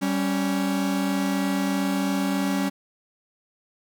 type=tone pair together; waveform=45% pulse; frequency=194.12 / 277.2 Hz; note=G3 / C#4; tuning=-17 / 0 cents; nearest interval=tritone; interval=617 cents; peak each=-25 dBFS; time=0.01-2.7 s; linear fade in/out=20 ms; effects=none